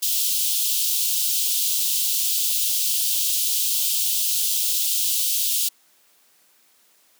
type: high-pass noise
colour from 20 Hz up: white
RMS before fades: -22 dBFS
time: 0.02-5.69 s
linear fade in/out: 10 ms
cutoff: 2900 Hz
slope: 48 dB/octave
effects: white hiss -59 dBFS RMS until 7.19 s + high-pass 200 Hz 12 dB/octave